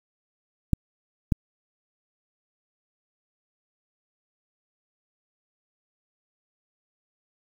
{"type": "clicks", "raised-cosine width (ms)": 5, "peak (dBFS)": -7, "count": 2, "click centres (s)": [0.733, 1.322], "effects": ["7-bit"]}